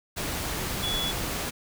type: tone in noise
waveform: sine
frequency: 3400 Hz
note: G#7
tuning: 40 cents sharp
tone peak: -28 dBFS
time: 0.82-1.12 s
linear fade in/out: 20 ms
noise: pink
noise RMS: -31 dBFS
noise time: 0.16-1.51 s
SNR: 0 dB
effects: none